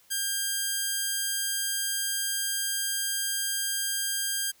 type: tone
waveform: 5% pulse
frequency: 1600 Hz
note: G6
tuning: 35 cents sharp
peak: -16 dBFS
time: 0.1-4.52 s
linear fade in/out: 20 ms
effects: white hiss -61 dBFS RMS until 4.6 s